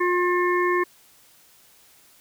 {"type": "harmonic tone with a mistuned harmonic", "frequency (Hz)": 356.1, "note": "F4", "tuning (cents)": 34, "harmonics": [1, 3, 5, 6], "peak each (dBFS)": [-21, -24, -27, -31], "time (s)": [0, 0.84], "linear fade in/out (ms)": 10, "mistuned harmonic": 6, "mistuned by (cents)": 17, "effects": ["white hiss -55 dBFS RMS until 2.2 s"]}